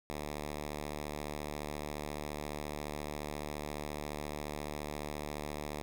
5% pulse tone, 74.4 Hz, D2, 23 cents sharp, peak -27 dBFS, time 0.1-5.82 s, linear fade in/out 0 ms, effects none

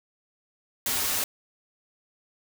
white noise with comb filter, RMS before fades -27 dBFS, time 0.86-1.24 s, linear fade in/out 2 ms, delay 5.9 ms, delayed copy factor -0.7, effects none

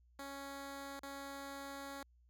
10% pulse tone with dropouts, 277.2 Hz, C#4, in tune, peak -37 dBFS, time 0.19-2.03 s, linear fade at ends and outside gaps 2 ms, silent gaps 0.994-1.032 s, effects added 60 Hz sine -65 dBFS peak until 2.29 s

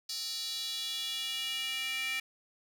square tone with high-pass filter sweep, 261.6 Hz, C4, in tune, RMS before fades -36 dBFS, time 0.09-2.2 s, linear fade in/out 5 ms, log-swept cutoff 4600 to 2300 Hz, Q 4.3, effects none

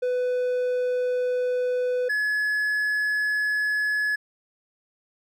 triangle tone pair in turn, 498.7 / 1700.8 Hz, B4 / G#6, +17 / +41 cents, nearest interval octave + major sixth, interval 2124 cents, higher second, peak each -20 dBFS, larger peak neither, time 0.02-2.09 / 2.09-4.16 s, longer neither, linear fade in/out 10 ms, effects none

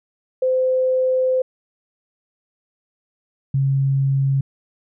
sine tone pair in turn, 515 / 136.41 Hz, C5 / C#3, -28 / -27 cents, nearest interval octave + major seventh, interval 2299 cents, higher first, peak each -15 dBFS, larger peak neither, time 0.42-1.42 / 3.54-4.41 s, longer first, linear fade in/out 5 ms, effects none

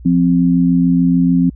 sine tone pair together, 174.6 / 261.4 Hz, F3 / C4, 0 / -1 cents, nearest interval perfect fifth, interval 699 cents, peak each -12 dBFS, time 0.05-1.5 s, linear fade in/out 10 ms, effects added 60 Hz sine -32 dBFS peak until 1.55 s

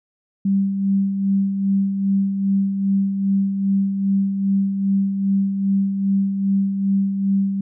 sine tone with tremolo, 196 Hz, G3, in tune, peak -14 dBFS, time 0.45-7.61 s, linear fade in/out 5 ms, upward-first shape sine, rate 2.5 Hz, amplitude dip 50%, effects none

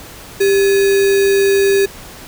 sine tone with sample-and-hold, 394.6 Hz, G4, 11 cents sharp, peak -9 dBFS, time 0.4-1.86 s, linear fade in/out 10 ms, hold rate 2100 Hz, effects pink hiss -35 dBFS RMS until 2.27 s

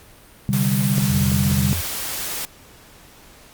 sine chord, C suspended second, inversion none, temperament just, 130.81 / 147.16 / 196.22 Hz, C3 / D3 / G3, 0 / +4 / +2 cents, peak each -21 / -23 / -20 dBFS, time 0.49-1.73 s, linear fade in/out 0 ms
white noise, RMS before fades -27 dBFS, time 0.53-2.45 s, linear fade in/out 0 ms
clicks, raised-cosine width 2 ms, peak -17 / -19 / -20 dBFS, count 3, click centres 0.981 / 1.317 / 1.515 s
sine tone with vibrato, 85 Hz, F2, 46 cents flat, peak -23 dBFS, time 1.1-1.81 s, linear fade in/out 5 ms, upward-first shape sine, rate 3.6 Hz, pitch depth 50 cents each way
effects pink hiss -47 dBFS RMS until 3.53 s + Opus 48 kbps

